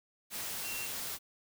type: tone in noise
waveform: sine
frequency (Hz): 2734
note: F7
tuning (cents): -37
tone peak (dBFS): -41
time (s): 0.62-0.89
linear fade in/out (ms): 50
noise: white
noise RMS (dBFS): -39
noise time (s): 0.3-1.19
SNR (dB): -5
effects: none